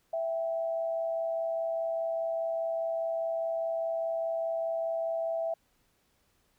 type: tone pair together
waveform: sine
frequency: 660 / 784.9 Hz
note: E5 / G5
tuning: +2 / +2 cents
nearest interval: minor third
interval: 300 cents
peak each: -29 / -40 dBFS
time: 0.13-5.54 s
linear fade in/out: 5 ms
effects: pink hiss -71 dBFS RMS until 6.58 s